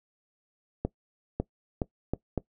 accelerating click train, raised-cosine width 2 ms, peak -14 dBFS, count 5, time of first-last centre 0.85-2.377 s, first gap 550 ms, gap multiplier 0.76, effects noise-tail reverb RT60 0.1 s tail -20 dB re dry

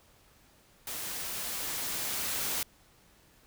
white noise with level ramp, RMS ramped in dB -38 to -32 dBFS, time 0.87-2.63 s, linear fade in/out 2 ms, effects pink hiss -62 dBFS RMS until 3.46 s

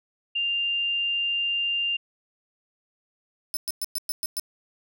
sine tone, 2794 Hz, F7, in tune, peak -23 dBFS, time 0.35-1.97 s, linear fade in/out 10 ms
10% pulse tone bursts, 5274 Hz, E8, in tune, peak -20 dBFS, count 7, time 3.54-4.396 s, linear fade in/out 0 ms, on 28 ms, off 110 ms
effects none

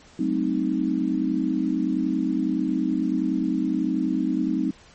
sine chord, F# diminished seventh, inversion none, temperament equal with one note detuned, 189.65 / 220 / 261.6 / 311.1 Hz, F#3 / A3 / C4 / Eb4, +43 / 0 / 0 / 0 cents, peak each -28 / -29 / -25 / -25 dBFS, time 0.19-4.71 s, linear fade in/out 5 ms, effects pink hiss -51 dBFS RMS until 4.94 s + MP3 32 kbps

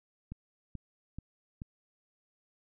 click train, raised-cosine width 5 ms, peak -28 dBFS, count 4, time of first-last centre 0.32-1.619 s, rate 2.31 Hz, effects none

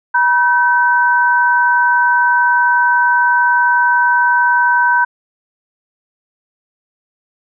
sine tone pair together, 966 / 1535 Hz, B5 / G6, -39 / -37 cents, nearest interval minor sixth, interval 802 cents, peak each -12 dBFS, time 0.14-5.05 s, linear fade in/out 10 ms, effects none

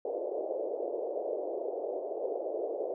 white band-pass noise, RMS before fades -35 dBFS, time 0.05-2.94 s, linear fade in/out 2 ms, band 370 to 630 Hz, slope 48 dB/octave, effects none

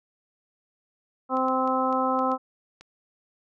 harmonic tone, 260 Hz, C4, 11 cents flat, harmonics 1 / 2 / 3 / 4 / 5, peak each -28 / -28 / -28 / -28 / -28 dBFS, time 1.29-2.38 s, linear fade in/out 50 ms
clicks, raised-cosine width 0.2 ms, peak -29 dBFS, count 7, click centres 1.37 / 1.484 / 1.676 / 1.927 / 2.191 / 2.317 / 2.81 s
effects none

